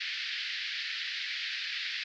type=band-pass noise; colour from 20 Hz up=pink; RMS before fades=-36 dBFS; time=0-2.04 s; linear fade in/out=10 ms; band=1700 to 4800 Hz; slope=48 dB/octave; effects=none